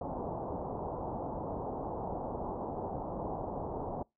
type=low-pass noise; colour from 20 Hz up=white; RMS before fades=-38 dBFS; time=0.01-4.03 s; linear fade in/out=5 ms; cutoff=930 Hz; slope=48 dB/octave; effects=noise-tail reverb RT60 0.2 s tail -25 dB re dry